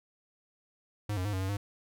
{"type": "tone with pitch steps", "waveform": "square", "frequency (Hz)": [104.1, 91.6, 103.6, 94.1, 95.3, 101.4], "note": ["G#2", "F#2", "G#2", "F#2", "G2", "G#2"], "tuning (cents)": [5, -17, -4, 30, -48, -41], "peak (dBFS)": -31, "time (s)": [1.09, 1.57], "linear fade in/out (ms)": 5, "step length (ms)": 80, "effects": []}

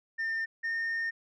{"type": "tone pair in turn", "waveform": "sine", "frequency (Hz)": [1806, 1827], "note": ["A6", "A#6"], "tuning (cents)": [45, -35], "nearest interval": "unison", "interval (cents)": 20, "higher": "second", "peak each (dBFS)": -27, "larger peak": "neither", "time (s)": [[0.18, 0.46], [0.63, 1.11]], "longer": "second", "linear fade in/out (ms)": 20, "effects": ["tanh soft clip ceiling -28 dBFS"]}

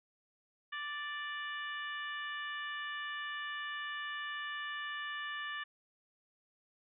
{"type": "harmonic tone", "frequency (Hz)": 587.3, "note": "D5", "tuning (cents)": 0, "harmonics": [2, 3, 4, 5, 6], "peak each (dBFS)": [-44, -40, -52, -47, -52], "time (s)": [0.72, 5.64], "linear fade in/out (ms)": 10, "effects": []}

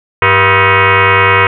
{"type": "tone with frequency modulation", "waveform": "sine", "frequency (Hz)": 480, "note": "B4", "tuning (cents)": -49, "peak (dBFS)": -5, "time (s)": [0.22, 1.47], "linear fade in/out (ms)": 2, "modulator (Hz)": 290, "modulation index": 7.2, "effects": []}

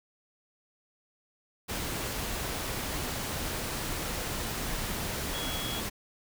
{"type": "tone in noise", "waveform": "sine", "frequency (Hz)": 3336, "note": "G#7", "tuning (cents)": 7, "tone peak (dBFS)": -37, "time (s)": [5.33, 5.81], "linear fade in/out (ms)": 20, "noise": "pink", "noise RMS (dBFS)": -34, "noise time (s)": [1.68, 5.9], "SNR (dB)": -6, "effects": []}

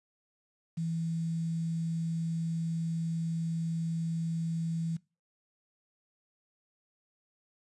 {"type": "tone with quantisation", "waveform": "sine", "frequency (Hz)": 164.7, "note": "E3", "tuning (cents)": -1, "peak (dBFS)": -30, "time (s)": [0.77, 4.97], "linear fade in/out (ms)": 10, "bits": 9, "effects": ["noise-tail reverb RT60 0.3 s tail -22 dB re dry", "resampled to 24000 Hz"]}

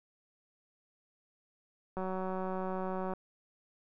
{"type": "click train", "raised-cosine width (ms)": 1, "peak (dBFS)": -24, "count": 219, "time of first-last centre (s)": [1.97, 3.136], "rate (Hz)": 187, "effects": []}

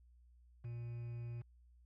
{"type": "tone with quantisation", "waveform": "triangle", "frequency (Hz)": 118.5, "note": "A#2", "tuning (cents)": 29, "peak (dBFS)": -40, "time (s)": [0.64, 1.42], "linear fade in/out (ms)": 10, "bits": 10, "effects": ["added 60 Hz sine -62 dBFS peak until 1.85 s", "low-pass 2000 Hz 12 dB/octave"]}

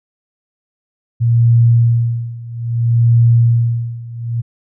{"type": "tone with tremolo", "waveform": "sine", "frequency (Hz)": 117.3, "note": "A#2", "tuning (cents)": 11, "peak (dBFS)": -6, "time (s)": [1.2, 4.42], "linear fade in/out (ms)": 20, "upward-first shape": "sine", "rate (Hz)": 0.61, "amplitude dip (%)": 90, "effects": []}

